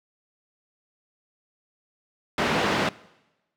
pink band-pass noise, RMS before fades -24 dBFS, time 2.38-2.89 s, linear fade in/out 2 ms, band 190 to 3000 Hz, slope 12 dB/octave, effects noise-tail reverb RT60 1.0 s tail -21 dB re dry

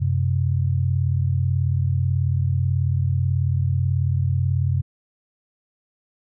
sine tone pair together, 92.5 / 130.81 Hz, F#2 / C3, 0 / 0 cents, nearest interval tritone, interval 600 cents, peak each -20 / -21 dBFS, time 0-4.82 s, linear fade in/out 20 ms, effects none

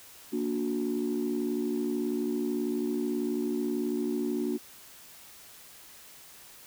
sine chord, Bb augmented, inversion none, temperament just, 233.1 / 291.4 / 364.2 Hz, Bb3 / D4 / F#4, 0 / -13 / -27 cents, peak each -31 dBFS, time 0.32-4.58 s, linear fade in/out 20 ms, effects tanh soft clip ceiling -21 dBFS + white hiss -51 dBFS RMS until 6.66 s

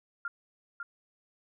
sine tone with echo, 1396.9 Hz, F6, in tune, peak -32 dBFS, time 0.25-0.28 s, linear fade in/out 2 ms, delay 550 ms, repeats 1, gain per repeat -4 dB, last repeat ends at 0.83 s, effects none

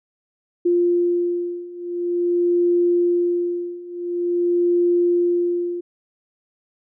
sine beating tone pair, 349.2 / 349.67 Hz, F4 / F4, 0 / +2 cents, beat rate 0.47 Hz, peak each -21 / -19 dBFS, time 0.65-5.81 s, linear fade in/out 10 ms, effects none

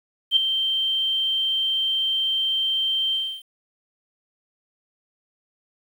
sine tone with ADSR envelope, 3136 Hz, G7, in tune, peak -11 dBFS, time 0.31-3.43 s, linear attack 56 ms, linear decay 3 ms, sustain -9 dB, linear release 300 ms, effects 8-bit

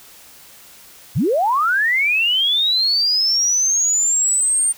sine linear sweep, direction up, 82.41 to 8870 Hz, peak -14 dBFS, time 1.15-4.73 s, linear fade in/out 20 ms, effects white hiss -44 dBFS RMS until 4.77 s

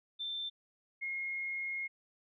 sine tone pair in turn, 3559 / 2150 Hz, A7 / C7, +19 / +47 cents, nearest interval major sixth, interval 872 cents, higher first, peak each -36 / -35 dBFS, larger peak second, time 0.19-0.5 / 1.01-1.88 s, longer second, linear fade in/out 20 ms, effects none

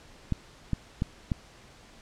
clicks, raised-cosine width 5 ms, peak -14 dBFS, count 4, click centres 0.323 / 0.733 / 1.021 / 1.318 s, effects pink hiss -53 dBFS RMS until 2.01 s + low-pass 7000 Hz 12 dB/octave

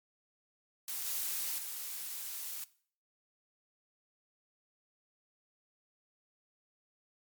blue noise with level steps, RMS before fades -38 / -36 / -41 dBFS, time 0.88-2.64 s, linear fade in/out 2 ms, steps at 1.06 / 1.58 s, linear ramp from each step 5 ms, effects noise-tail reverb RT60 0.5 s tail -19 dB re dry + MP3 96 kbps

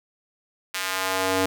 square tone with high-pass filter sweep, 94.4 Hz, F#2, 35 cents sharp, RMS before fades -25 dBFS, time 0.74-1.46 s, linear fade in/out 5 ms, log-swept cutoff 1900 to 330 Hz, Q 0.88, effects none

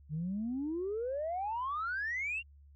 sine exponential sweep, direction up, 144.8 to 2828 Hz, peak -32 dBFS, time 0.09-2.43 s, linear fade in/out 50 ms, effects tanh soft clip ceiling -29 dBFS + added 71 Hz sine -55 dBFS peak until 2.75 s

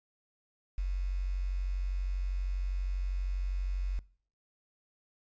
sine tone with quantisation, 46.25 Hz, F#1, in tune, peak -29 dBFS, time 0.78-3.99 s, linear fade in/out 0 ms, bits 9, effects noise-tail reverb RT60 0.5 s tail -22 dB re dry + resampled to 16000 Hz

